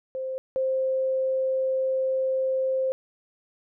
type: tone pair in turn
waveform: sine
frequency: 523.3 / 525.3 Hz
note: C5 / C5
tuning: 0 / +7 cents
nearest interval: unison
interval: 7 cents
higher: second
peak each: -28 / -22 dBFS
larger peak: second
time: 0.15-0.38 / 0.56-2.92 s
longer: second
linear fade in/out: 0 ms
effects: none